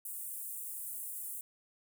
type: high-pass noise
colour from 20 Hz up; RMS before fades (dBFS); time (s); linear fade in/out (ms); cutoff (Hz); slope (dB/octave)
pink; -42; 0.05-1.41; 2; 8500; 48
effects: none